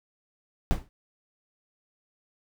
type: noise with exponential decay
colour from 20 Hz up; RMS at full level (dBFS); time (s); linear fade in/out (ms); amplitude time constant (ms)
brown; -21; 0.71-0.89; 0; 37
effects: none